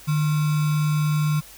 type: tone with sample-and-hold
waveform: sine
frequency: 151.6 Hz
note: D#3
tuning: 45 cents flat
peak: -18 dBFS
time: 0.07-1.41 s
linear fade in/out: 20 ms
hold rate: 1225 Hz
effects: added 50 Hz sine -53 dBFS peak until 1.57 s + white hiss -45 dBFS RMS until 1.57 s